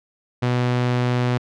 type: tone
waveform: sawtooth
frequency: 123.47 Hz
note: B2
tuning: in tune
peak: -14 dBFS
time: 0.42-1.38 s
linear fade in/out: 10 ms
effects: low-pass 4000 Hz 12 dB/octave